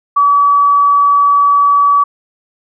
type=tone; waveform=sine; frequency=1143 Hz; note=D6; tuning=47 cents flat; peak=-6 dBFS; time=0.16-2.04 s; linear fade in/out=10 ms; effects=none